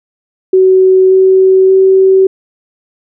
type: tone with pitch steps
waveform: sine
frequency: 375.8 / 378.6 / 381.5 Hz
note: F#4 / F#4 / G4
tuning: +27 / +40 / -47 cents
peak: -3 dBFS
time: 0.53-2.27 s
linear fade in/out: 5 ms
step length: 580 ms
effects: none